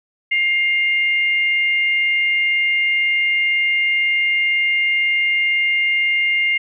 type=tone pair together; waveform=sine; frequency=2121 / 2799 Hz; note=C7 / F7; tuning=+23 / +3 cents; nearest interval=perfect fourth; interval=480 cents; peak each=-15 / -23 dBFS; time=0.31-6.58 s; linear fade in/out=10 ms; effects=none